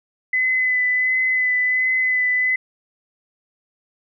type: tone with vibrato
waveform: sine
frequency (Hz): 2015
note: B6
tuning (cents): +34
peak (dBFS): -16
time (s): 0.33-2.56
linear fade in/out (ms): 5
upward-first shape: sine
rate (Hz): 1.4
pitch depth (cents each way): 16
effects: none